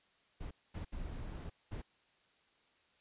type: noise bursts at uneven times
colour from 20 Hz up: brown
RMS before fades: -43 dBFS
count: 4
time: 0.4-0.51 / 0.74-0.85 / 0.92-1.5 / 1.71-1.82 s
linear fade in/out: 10 ms
effects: white hiss -71 dBFS RMS until 3 s + resampled to 8000 Hz